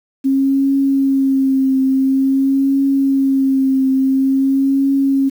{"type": "tone with vibrato", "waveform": "sine", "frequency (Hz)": 269.5, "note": "C#4", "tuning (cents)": -49, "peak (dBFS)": -11, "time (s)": [0.24, 5.3], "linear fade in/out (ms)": 20, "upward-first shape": "triangle", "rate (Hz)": 0.48, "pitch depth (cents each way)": 33, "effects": ["7-bit"]}